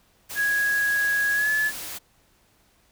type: noise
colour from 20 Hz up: white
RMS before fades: -35 dBFS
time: 0.29-1.99 s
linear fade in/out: 20 ms
type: tone with pitch glide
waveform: sine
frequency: 1660 to 1720.5 Hz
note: G#6 to A6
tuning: -1 to -39 cents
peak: -20 dBFS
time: 0.35-1.72 s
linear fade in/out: 50 ms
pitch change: +62 cents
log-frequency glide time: 1.34-1.5 s
effects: pink hiss -62 dBFS RMS until 2.91 s